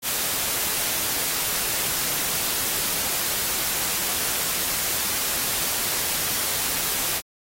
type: noise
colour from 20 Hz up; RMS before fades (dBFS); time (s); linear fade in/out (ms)
white; -25; 0.02-7.22; 50
effects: AAC 48 kbps